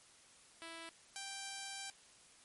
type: tone pair in turn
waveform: 5% pulse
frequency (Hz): 330.1 / 785.1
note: E4 / G5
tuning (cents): +2 / +2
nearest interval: octave + minor third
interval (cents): 1500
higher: second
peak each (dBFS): -36 / -32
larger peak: second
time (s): 0.62-0.89 / 1.16-1.9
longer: second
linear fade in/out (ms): 0
effects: white hiss -63 dBFS RMS until 2.44 s + MP3 48 kbps